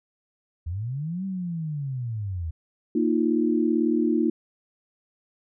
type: linear two-way sweep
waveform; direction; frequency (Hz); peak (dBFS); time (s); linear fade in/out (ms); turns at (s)
sine; up then down; 77 to 195.1 to 77; -27; 0.66-2.51; 10; 1.25
type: chord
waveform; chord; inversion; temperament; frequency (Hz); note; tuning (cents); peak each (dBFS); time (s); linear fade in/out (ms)
sine; Bb suspended fourth; none; equal; 233.1 / 311.1 / 349.2; Bb3 / Eb4 / F4; 0 / 0 / 0; -24 / -23 / -25; 2.95-4.3; 5
effects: none